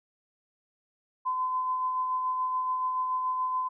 sine tone with tremolo, 1021 Hz, C6, 43 cents flat, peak -25 dBFS, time 1.25-3.69 s, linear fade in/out 20 ms, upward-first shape sine, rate 7 Hz, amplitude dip 30%, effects none

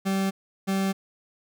40% pulse tone pair in turn, 193.5 / 193.5 Hz, G3 / G3, -22 / -22 cents, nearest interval unison, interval 0 cents, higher neither, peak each -22 dBFS, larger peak neither, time 0.05-0.31 / 0.67-0.93 s, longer neither, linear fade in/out 20 ms, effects none

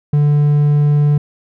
triangle tone, 146.83 Hz, D3, in tune, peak -7 dBFS, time 0.13-1.18 s, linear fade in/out 5 ms, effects none

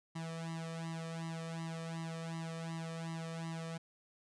sawtooth tone with flanger, 164.2 Hz, E3, 6 cents flat, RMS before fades -42 dBFS, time 0.15-3.78 s, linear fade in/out 10 ms, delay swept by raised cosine 1 to 1.68 ms, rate 2.7 Hz, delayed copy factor +1, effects resampled to 22050 Hz

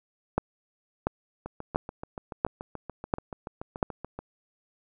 two click trains, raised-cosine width 1 ms, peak -22 / -9 dBFS, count 20 / 6, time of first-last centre 1.46-4.19 / 0.38-3.828 s, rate 6.96 / 1.45 Hz, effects none

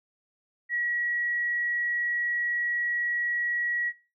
sine tone, 1918 Hz, A#6, 49 cents sharp, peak -25 dBFS, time 0.69-3.93 s, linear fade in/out 50 ms, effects noise-tail reverb RT60 0.3 s tail -20 dB re dry

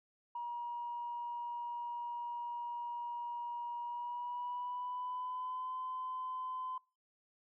sine tone with pitch glide, 954 to 1022.5 Hz, A#5 to C6, +40 to -40 cents, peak -37 dBFS, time 0.35-6.78 s, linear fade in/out 5 ms, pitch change +120 cents, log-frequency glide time 3.81-5.75 s, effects noise-tail reverb RT60 0.3 s tail -24 dB re dry + tanh soft clip ceiling -33 dBFS

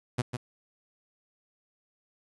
sawtooth tone with echo, 123.47 Hz, B2, in tune, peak -21 dBFS, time 0.18-0.22 s, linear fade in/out 10 ms, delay 150 ms, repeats 1, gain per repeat -6 dB, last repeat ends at 0.37 s, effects resampled to 24000 Hz + 9-bit

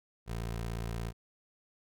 20% pulse tone, 57 Hz, A#1, 38 cents flat, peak -30 dBFS, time 0.26-1.13 s, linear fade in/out 50 ms, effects none

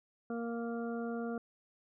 harmonic tone, 233.1 Hz, A#3, in tune, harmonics 1 / 2 / 3 / 5 / 6, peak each -37 / -40 / -45 / -52 / -49 dBFS, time 0.3-1.38 s, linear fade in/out 2 ms, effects none

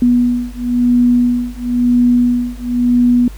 sine beating tone pair, 243.4 / 244.38 Hz, B3 / B3, -25 / -18 cents, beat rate 0.98 Hz, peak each -13 dBFS, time 0.02-3.28 s, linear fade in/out 2 ms, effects added 50 Hz sine -28 dBFS peak until 3.37 s + pink hiss -42 dBFS RMS until 3.37 s

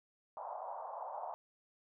white band-pass noise, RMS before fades -44 dBFS, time 0.37-1.34 s, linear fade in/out 0 ms, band 600 to 1000 Hz, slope 48 dB/octave, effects none

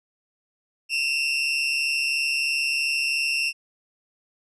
30% pulse tone pair together, 2590 / 2733 Hz, E7 / F7, -31 / -38 cents, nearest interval minor second, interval 93 cents, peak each -26 / -20 dBFS, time 0.89-3.53 s, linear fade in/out 50 ms, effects resampled to 24000 Hz

